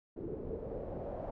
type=noise with low-pass filter sweep; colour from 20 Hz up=pink; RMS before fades=-41 dBFS; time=0.16-1.31 s; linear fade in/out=10 ms; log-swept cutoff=380 to 680 Hz; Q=3.7; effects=none